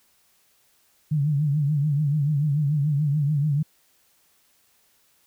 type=tone with vibrato; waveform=sine; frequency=146.83 Hz; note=D3; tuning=in tune; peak=-19 dBFS; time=1.11-3.63 s; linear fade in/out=10 ms; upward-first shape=triangle; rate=6.9 Hz; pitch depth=120 cents each way; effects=white hiss -63 dBFS RMS until 5.26 s